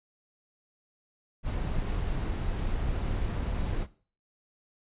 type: noise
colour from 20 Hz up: brown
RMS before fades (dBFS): -30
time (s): 1.43-3.87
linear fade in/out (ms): 50
effects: noise-tail reverb RT60 0.4 s tail -17 dB re dry + resampled to 8000 Hz